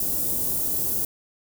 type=band-stop noise; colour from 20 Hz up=white; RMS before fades=-25 dBFS; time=0-1.05 s; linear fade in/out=2 ms; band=390 to 12000 Hz; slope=12 dB/octave; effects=none